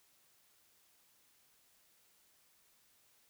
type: silence
effects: white hiss -70 dBFS RMS until 3.29 s